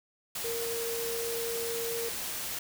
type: tone in noise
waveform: sine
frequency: 463.8 Hz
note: A#4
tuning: 9 cents flat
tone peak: -33 dBFS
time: 0.44-2.09 s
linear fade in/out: 5 ms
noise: white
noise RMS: -36 dBFS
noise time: 0.35-2.59 s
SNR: 0 dB
effects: none